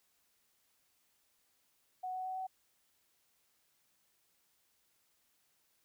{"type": "tone with pitch steps", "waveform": "sine", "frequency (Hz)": [740, 744.7, 749.5, 754.2], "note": ["F#5", "F#5", "F#5", "F#5"], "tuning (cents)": [0, 11, 22, 33], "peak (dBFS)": -37, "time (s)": [2.03, 2.47], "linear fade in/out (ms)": 10, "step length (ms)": 110, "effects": ["white hiss -75 dBFS RMS until 5.84 s"]}